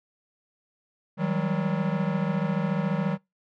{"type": "tone cluster", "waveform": "square", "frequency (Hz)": [158.8, 185.2, 199.4], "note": ["D#3", "F#3", "G3"], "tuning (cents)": [36, 2, 30], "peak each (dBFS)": [-29, -28, -31], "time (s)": [1.17, 3.18], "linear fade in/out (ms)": 50, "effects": ["noise-tail reverb RT60 0.2 s tail -24 dB re dry", "low-pass 2000 Hz 12 dB/octave"]}